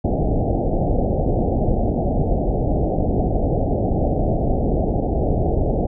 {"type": "low-pass noise", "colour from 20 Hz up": "pink", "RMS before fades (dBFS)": -19, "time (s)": [0.04, 5.87], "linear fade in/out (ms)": 10, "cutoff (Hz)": 780, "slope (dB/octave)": 96, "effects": []}